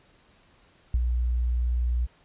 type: tone with ADSR envelope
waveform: sine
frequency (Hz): 60.4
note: B1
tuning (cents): -38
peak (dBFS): -18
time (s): 0.94-2.07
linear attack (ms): 3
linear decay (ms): 40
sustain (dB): -4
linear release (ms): 28
effects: pink hiss -60 dBFS RMS until 2.24 s + resampled to 8000 Hz